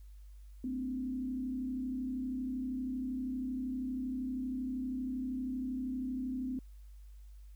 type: tone with frequency modulation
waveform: sine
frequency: 256.1 Hz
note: C4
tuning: 37 cents flat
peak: -34 dBFS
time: 0.64-6.59 s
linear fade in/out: 2 ms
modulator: 32.7 Hz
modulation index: 0.57
effects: added 50 Hz sine -49 dBFS peak until 7.55 s + white hiss -73 dBFS RMS until 7.55 s